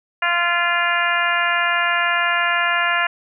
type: harmonic tone with a mistuned harmonic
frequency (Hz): 346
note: F4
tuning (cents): -16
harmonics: 2 / 3 / 4 / 5 / 6 / 7 / 8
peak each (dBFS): -25 / -24 / -22 / -21 / -26 / -26 / -27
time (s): 0.22-3.07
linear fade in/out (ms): 5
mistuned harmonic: 8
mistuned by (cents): +25
effects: none